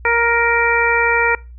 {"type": "harmonic tone", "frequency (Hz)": 468.1, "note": "A#4", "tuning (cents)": 7, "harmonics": [1, 2, 3, 4, 5], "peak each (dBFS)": [-19, -19, -19, -19, -19], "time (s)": [0.05, 1.35], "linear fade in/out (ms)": 2, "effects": ["noise-tail reverb RT60 0.3 s tail -24 dB re dry", "added 60 Hz sine -34 dBFS peak until 1.58 s"]}